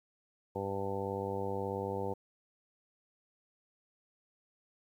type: harmonic tone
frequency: 98.4 Hz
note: G2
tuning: 7 cents sharp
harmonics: 1 / 2 / 3 / 4 / 5 / 6 / 7 / 8 / 9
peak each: -42 / -43 / -46 / -40 / -38 / -48 / -48 / -46 / -42 dBFS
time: 0.55-2.14 s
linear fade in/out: 10 ms
effects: 11-bit